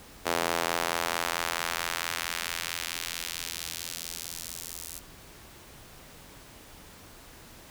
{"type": "tone with high-pass filter sweep", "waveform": "sawtooth", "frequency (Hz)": 84.5, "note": "E2", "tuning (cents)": 43, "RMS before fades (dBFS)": -33, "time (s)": [0.25, 5], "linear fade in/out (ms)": 20, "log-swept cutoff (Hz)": [510, 8100], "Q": 0.79, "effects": ["pink hiss -50 dBFS RMS until 7.7 s"]}